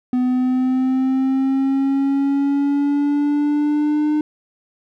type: linear sweep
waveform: triangle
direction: up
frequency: 250 to 303 Hz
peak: -13 dBFS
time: 0.13-4.21 s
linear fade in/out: 2 ms
effects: none